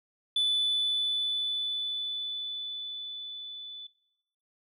sine tone with level ramp, 3486 Hz, A7, 17 cents flat, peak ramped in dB -21 to -40 dBFS, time 0.36-3.87 s, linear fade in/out 5 ms, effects noise-tail reverb RT60 0.8 s tail -18 dB re dry + tanh soft clip ceiling -22 dBFS

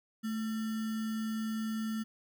sine tone with sample-and-hold, 220 Hz, A3, in tune, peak -32 dBFS, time 0.23-2.04 s, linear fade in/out 20 ms, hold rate 1575 Hz, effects none

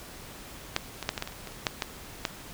clicks, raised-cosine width 0.2 ms, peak -7 / -16 / -8 / -14 / -13 / -19 / -28 / -22 / -30 / -7 / -10 / -9 dBFS, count 12, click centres 0.764 / 1.027 / 1.091 / 1.178 / 1.224 / 1.275 / 1.322 / 1.473 / 1.521 / 1.668 / 1.822 / 2.252 s, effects pink hiss -45 dBFS RMS until 2.53 s

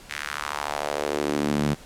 sawtooth tone with high-pass filter sweep, 73.42 Hz, D2, in tune, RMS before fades -27 dBFS, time 0.09-1.75 s, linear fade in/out 20 ms, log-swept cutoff 2000 to 160 Hz, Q 2.1, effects pink hiss -47 dBFS RMS until 1.85 s + low-pass 11000 Hz 12 dB/octave

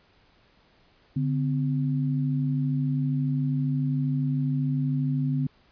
sine tone pair together, 144.18 / 256.9 Hz, D3 / C4, -32 / -32 cents, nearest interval minor seventh, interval 1000 cents, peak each -24 / -28 dBFS, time 1.16-5.47 s, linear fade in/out 5 ms, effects pink hiss -61 dBFS RMS until 5.71 s + resampled to 11025 Hz

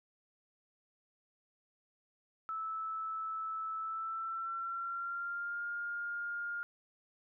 sine tone with pitch glide, 1310 to 1412.2 Hz, E6 to F6, -11 to +19 cents, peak -36 dBFS, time 2.49-6.63 s, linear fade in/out 0 ms, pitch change +130 cents, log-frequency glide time 3.78-5.64 s, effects none

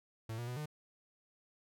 45% pulse tone with pitch steps, 112.2 / 119.6 / 123.7 / 150.9 Hz, A2 / A#2 / B2 / D3, +34 / +45 / +3 / +47 cents, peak -39 dBFS, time 0.29-0.658 s, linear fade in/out 5 ms, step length 92 ms, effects none

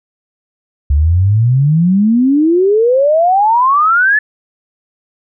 sine exponential sweep, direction up, 68.5 to 1760 Hz, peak -7 dBFS, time 0.9-4.19 s, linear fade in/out 5 ms, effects none

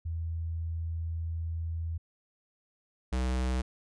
sine / square tone pair in turn, 82.41 / 63.43 Hz, E2 / B1, 0 / +47 cents, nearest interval perfect fourth, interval 453 cents, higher first, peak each -31 / -28 dBFS, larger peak second, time 0.05-1.98 / 3.12-3.62 s, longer first, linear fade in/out 10 ms, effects resampled to 22050 Hz

